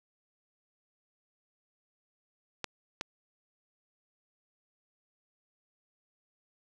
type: clicks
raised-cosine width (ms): 0.2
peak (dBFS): -16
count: 2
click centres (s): 2.643 / 3.011
effects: none